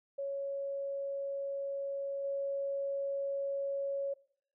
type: tone with level steps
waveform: sine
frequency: 555 Hz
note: C#5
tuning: 2 cents sharp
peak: -34 / -32 dBFS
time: 0.18-4.14 s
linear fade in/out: 10 ms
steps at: 2.24 s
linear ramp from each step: 5 ms
effects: noise-tail reverb RT60 0.6 s tail -21 dB re dry